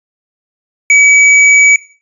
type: tone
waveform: square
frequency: 2279 Hz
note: C#7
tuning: 47 cents sharp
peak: -4 dBFS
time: 0.9-1.76 s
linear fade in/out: 2 ms
effects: noise-tail reverb RT60 0.4 s tail -19 dB re dry + resampled to 22050 Hz